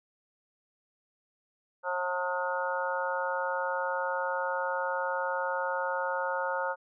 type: harmonic tone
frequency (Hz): 180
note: F#3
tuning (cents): -47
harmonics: 3 / 4 / 5 / 6 / 7 / 8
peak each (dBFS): -33 / -43 / -33 / -44 / -37 / -35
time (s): 1.83-6.76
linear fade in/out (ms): 50
effects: none